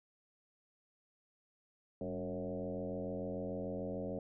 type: tone with frequency modulation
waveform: sine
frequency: 370.7 Hz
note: F#4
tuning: 3 cents sharp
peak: -37 dBFS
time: 2.01-4.19 s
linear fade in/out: 2 ms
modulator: 86.8 Hz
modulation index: 2.9
effects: none